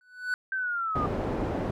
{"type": "tone with exponential growth", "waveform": "triangle", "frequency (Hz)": 1490, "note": "F#6", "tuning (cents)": 12, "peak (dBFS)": -21, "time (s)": [0.01, 0.34], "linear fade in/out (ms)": 1, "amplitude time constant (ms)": 70}
{"type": "linear sweep", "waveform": "sine", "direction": "down", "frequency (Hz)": [1568, 1195], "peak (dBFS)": -27, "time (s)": [0.52, 1.06], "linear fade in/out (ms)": 2}
{"type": "low-pass noise", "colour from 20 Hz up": "white", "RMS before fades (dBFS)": -30, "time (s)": [0.95, 1.71], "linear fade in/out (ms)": 5, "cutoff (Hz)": 500, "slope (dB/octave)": 12}
{"effects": []}